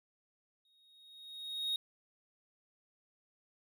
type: tone with exponential growth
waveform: triangle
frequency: 3747 Hz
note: A#7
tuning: 8 cents sharp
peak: -29 dBFS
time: 0.65-1.76 s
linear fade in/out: 2 ms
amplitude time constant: 240 ms
effects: none